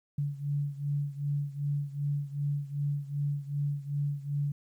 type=beating tone pair; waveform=sine; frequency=142.8 / 145.4 Hz; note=D3 / D3; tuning=-48 / -17 cents; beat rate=2.6 Hz; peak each=-31 / -34 dBFS; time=0.18-4.52 s; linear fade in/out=5 ms; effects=11-bit